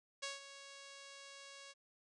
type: tone with ADSR envelope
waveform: 5% pulse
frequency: 554.4 Hz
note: C#5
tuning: in tune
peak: -28 dBFS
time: 0.22-1.74 s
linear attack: 15 ms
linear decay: 160 ms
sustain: -13 dB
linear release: 32 ms
effects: resampled to 24000 Hz